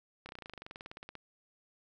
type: slowing click train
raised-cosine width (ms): 0.3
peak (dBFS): -29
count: 21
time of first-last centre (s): 0.26-1.153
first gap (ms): 30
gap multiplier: 1.04
effects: none